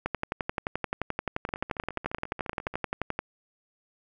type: two click trains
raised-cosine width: 0.5 ms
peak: -23 / -13 dBFS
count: 19 / 37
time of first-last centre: 1.49-2.74 / 0.06-3.19 s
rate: 14.4 / 11.5 Hz
effects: none